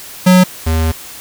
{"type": "tone pair in turn", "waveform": "square", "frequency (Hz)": [183, 80.44], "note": ["F#3", "E2"], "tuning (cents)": [-19, -42], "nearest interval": "octave + major second", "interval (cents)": 1423, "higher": "first", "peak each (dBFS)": [-5, -12], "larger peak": "first", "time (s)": [[0.26, 0.44], [0.66, 0.92]], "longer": "second", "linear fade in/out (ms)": 10, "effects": ["white hiss -32 dBFS RMS until 1.2 s"]}